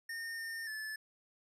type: tone with pitch steps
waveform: square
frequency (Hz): 1828 / 1817 / 1739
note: A#6 / A#6 / A6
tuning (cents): -34 / -45 / -21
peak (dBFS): -40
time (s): 0.09-0.96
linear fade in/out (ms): 5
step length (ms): 290
effects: resampled to 32000 Hz